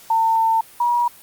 sine tone pair in turn, 900 / 958.7 Hz, A5 / A#5, +39 / +48 cents, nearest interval minor second, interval 109 cents, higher second, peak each -14 / -15 dBFS, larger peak first, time 0.1-0.61 / 0.8-1.08 s, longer first, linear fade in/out 5 ms, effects white hiss -45 dBFS RMS until 1.22 s + Opus 48 kbps

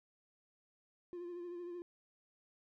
triangle tone with vibrato, 350 Hz, F4, 4 cents sharp, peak -40 dBFS, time 1.13-1.82 s, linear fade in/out 0 ms, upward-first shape triangle, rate 13 Hz, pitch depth 41 cents each way, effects tanh soft clip ceiling -36 dBFS

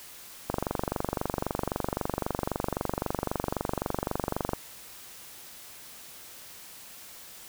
click train, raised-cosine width 1 ms, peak -13 dBFS, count 97, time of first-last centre 0.5-4.534 s, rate 23.8 Hz, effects white hiss -47 dBFS RMS until 7.48 s

